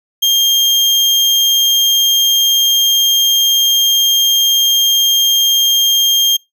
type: tone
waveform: 35% pulse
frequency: 3209 Hz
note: G7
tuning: 40 cents sharp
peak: -7 dBFS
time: 0.22-6.37 s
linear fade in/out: 10 ms
effects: noise-tail reverb RT60 0.2 s tail -26 dB re dry